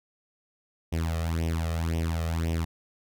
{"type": "tone with flanger", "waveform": "sawtooth", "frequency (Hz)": 82.2, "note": "E2", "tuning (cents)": -4, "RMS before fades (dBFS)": -28, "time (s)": [0.92, 2.65], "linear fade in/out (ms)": 10, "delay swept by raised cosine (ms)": [0.34, 1.64], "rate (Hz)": 1.9, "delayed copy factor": 0.8, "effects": []}